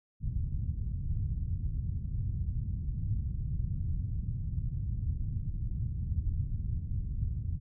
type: low-pass noise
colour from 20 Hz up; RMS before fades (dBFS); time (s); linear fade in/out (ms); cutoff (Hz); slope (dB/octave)
white; -33; 0.2-7.6; 50; 120; 24
effects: none